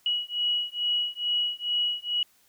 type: beating tone pair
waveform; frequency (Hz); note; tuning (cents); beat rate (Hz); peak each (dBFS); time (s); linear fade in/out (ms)
sine; 2916 / 2918.3; F#7 / F#7; -26 / -25; 2.3; -28; 0.06-2.23; 2
effects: white hiss -63 dBFS RMS until 2.48 s